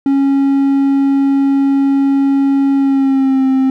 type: tone with pitch glide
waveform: triangle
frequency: 275.3 to 264.4 Hz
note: C#4 to C4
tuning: -12 to +18 cents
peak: -7 dBFS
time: 0.06-3.7 s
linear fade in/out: 2 ms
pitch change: -70 cents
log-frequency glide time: 2.76-3.46 s
effects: none